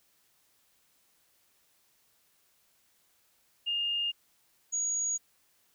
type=tone pair in turn; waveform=sine; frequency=2826 / 6721 Hz; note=F7 / G#8; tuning=+20 / +20 cents; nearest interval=octave + minor third; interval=1500 cents; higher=second; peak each=-28 dBFS; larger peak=neither; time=3.66-4.12 / 4.72-5.18 s; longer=neither; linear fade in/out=20 ms; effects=white hiss -69 dBFS RMS until 5.74 s